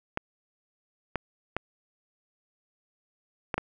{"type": "clicks", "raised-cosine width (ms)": 0.5, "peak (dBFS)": -13, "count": 5, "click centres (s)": [0.174, 1.157, 1.566, 3.542, 3.58], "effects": []}